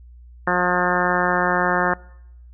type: harmonic tone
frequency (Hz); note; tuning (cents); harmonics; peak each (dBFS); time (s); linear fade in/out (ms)
178.9; F3; +42; 1 / 2 / 3 / 4 / 5 / 6 / 7 / 8 / 9 / 10; -26 / -26 / -26 / -26 / -26 / -26 / -26 / -26 / -26 / -26; 0.47-1.94; 5
effects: noise-tail reverb RT60 0.8 s tail -24 dB re dry + added 60 Hz sine -41 dBFS peak until 2.53 s